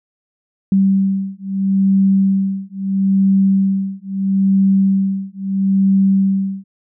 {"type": "beating tone pair", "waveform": "sine", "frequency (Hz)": [193.6, 194.36], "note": ["G3", "G3"], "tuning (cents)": [-21, -15], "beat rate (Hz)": 0.76, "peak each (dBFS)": -15, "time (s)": [0.72, 6.64], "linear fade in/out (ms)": 2, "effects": []}